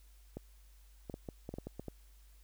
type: clicks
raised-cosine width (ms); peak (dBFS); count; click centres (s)
2; -28; 10; 0.37 / 1.098 / 1.141 / 1.288 / 1.491 / 1.54 / 1.585 / 1.67 / 1.796 / 1.883
effects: added 50 Hz sine -57 dBFS peak until 2.43 s + white hiss -69 dBFS RMS until 2.43 s